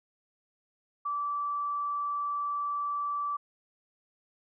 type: tone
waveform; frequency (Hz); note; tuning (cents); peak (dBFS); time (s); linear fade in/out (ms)
sine; 1160; D6; -22; -29; 1.05-3.37; 10
effects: none